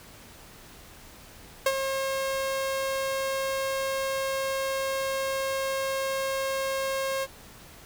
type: tone with ADSR envelope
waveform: sawtooth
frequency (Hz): 538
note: C5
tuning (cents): +48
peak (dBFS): -15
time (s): 1.66-7.27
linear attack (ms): 4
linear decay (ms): 49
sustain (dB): -8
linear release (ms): 40
effects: pink hiss -49 dBFS RMS until 7.85 s